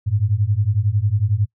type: beating tone pair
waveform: sine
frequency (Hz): 98 / 109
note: G2 / A2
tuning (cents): 0 / -16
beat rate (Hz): 11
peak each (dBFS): -19 / -18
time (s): 0.06-1.46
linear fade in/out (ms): 20
effects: noise-tail reverb RT60 0.1 s tail -24 dB re dry